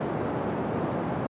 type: band-pass noise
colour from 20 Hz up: pink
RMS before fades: -29 dBFS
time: 0-1.27 s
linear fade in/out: 10 ms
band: 140 to 850 Hz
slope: 12 dB/octave
effects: high-pass 80 Hz 12 dB/octave + resampled to 8000 Hz